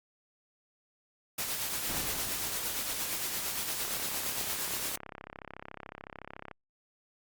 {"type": "noise with tremolo", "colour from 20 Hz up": "white", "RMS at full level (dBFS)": -33, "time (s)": [1.38, 4.96], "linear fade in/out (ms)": 5, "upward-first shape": "sine", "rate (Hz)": 8.7, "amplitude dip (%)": 35}
{"type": "noise with exponential decay", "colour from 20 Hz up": "pink", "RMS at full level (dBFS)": -36, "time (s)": [1.89, 3.64], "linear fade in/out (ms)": 5, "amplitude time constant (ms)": 380}
{"type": "click train", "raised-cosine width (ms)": 0.5, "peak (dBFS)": -27, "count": 91, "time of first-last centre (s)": [3.85, 6.513], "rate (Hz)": 33.8}
{"effects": ["Opus 48 kbps"]}